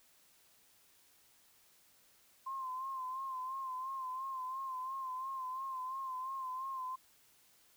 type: tone with vibrato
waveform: sine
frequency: 1046.5 Hz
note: C6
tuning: in tune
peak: -38 dBFS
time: 2.46-6.96 s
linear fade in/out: 10 ms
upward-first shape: sine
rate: 2.9 Hz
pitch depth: 51 cents each way
effects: white hiss -67 dBFS RMS until 7.76 s

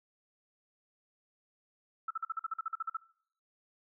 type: tone bursts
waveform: sine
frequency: 1318.5 Hz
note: E6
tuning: in tune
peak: -32 dBFS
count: 13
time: 2.08-2.97 s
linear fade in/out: 5 ms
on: 26 ms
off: 46 ms
effects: noise-tail reverb RT60 0.6 s tail -20 dB re dry

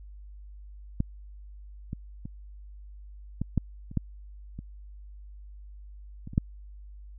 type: clicks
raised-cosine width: 5 ms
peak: -13 / -21 / -24 / -16 / -11 / -28 / -13 / -25 / -26 / -27 / -9 dBFS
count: 11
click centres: 1.004 / 1.931 / 2.255 / 3.416 / 3.577 / 3.914 / 3.973 / 4.59 / 6.274 / 6.334 / 6.379 s
effects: added 50 Hz sine -43 dBFS peak until 7.18 s

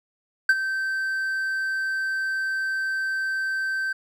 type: tone with ADSR envelope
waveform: triangle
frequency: 1553 Hz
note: G6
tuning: 17 cents flat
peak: -10 dBFS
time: 0.49-3.93 s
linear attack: 4 ms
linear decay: 44 ms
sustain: -12 dB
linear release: 9 ms
effects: none

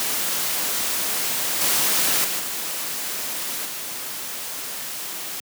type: noise with level steps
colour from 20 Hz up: white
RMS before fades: -24 / -20 / -25 / -28 / -31 dBFS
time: 0-5.4 s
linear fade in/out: 0 ms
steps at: 1.61 / 2.24 / 2.39 / 3.65 s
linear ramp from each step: 5 ms
effects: high-pass 150 Hz 12 dB/octave

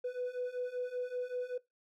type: beating tone pair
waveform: triangle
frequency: 493.9 / 499.1 Hz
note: B4 / B4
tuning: 0 / +18 cents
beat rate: 5.2 Hz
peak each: -36 / -34 dBFS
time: 0.04-1.58 s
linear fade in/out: 10 ms
effects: noise-tail reverb RT60 0.2 s tail -23 dB re dry + tanh soft clip ceiling -30 dBFS

